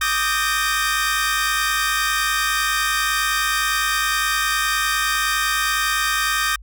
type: chord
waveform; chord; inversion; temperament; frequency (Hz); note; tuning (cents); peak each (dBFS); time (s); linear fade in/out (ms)
sawtooth; Eb major seventh; third; equal with one note detuned; 1174.7 / 1244.5 / 1568 / 1835.8; D6 / Eb6 / G6 / Bb6; 0 / 0 / 0 / -27; -23 / -20 / -20 / -20; 0.01-6.56; 5
effects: added 50 Hz sine -38 dBFS peak until 6.62 s